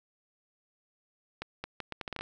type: accelerating click train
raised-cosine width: 0.3 ms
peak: -20 dBFS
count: 10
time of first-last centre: 1.42-2.21 s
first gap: 220 ms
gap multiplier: 0.74
effects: none